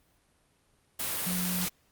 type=tone in noise; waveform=sine; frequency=180.7 Hz; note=F#3; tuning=41 cents flat; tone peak=-31 dBFS; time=1.26-1.66 s; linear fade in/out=10 ms; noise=white; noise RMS=-32 dBFS; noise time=0.99-1.69 s; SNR=-2 dB; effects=pink hiss -68 dBFS RMS until 1.91 s + Opus 32 kbps